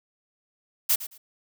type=noise with echo; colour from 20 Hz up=blue; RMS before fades=-21 dBFS; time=0.89-0.96 s; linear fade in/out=10 ms; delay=110 ms; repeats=2; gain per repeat=-14 dB; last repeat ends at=1.18 s; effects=none